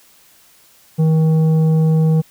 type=tone with tanh clipping; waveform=triangle; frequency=159 Hz; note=D#3; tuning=38 cents sharp; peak=-12 dBFS; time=0.98-2.22 s; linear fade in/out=20 ms; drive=12 dB; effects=white hiss -50 dBFS RMS until 2.3 s